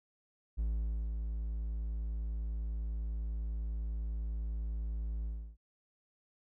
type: tone with ADSR envelope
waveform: triangle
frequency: 55 Hz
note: A1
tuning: in tune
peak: -28 dBFS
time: 0.57-5.57 s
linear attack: 24 ms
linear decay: 520 ms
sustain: -4 dB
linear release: 310 ms
effects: none